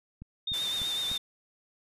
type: click train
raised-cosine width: 5 ms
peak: -30 dBFS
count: 4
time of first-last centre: 0.22-1.116 s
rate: 3.35 Hz
type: tone with vibrato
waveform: sine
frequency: 3623 Hz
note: A7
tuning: 50 cents sharp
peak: -29 dBFS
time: 0.47-1.18 s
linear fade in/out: 5 ms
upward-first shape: triangle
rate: 8 Hz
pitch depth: 50 cents each way
type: low-pass noise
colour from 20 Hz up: white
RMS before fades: -41 dBFS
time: 0.53-1.18 s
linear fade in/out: 10 ms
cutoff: 9500 Hz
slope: 12 dB/octave
effects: resampled to 32000 Hz